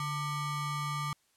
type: ring-modulated tone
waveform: square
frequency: 522 Hz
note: C5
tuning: 4 cents flat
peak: -30 dBFS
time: 0-1.13 s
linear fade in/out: 2 ms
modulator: 668 Hz
effects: white hiss -71 dBFS RMS until 1.36 s + low-pass 11000 Hz 12 dB/octave